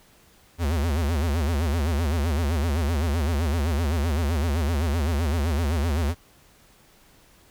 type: tone with vibrato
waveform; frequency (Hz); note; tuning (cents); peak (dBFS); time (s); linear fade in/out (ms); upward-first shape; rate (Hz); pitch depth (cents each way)
square; 77.78; D#2; 0; -22; 0.58-6.15; 50; sine; 7.8; 200
effects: pink hiss -56 dBFS RMS until 7.5 s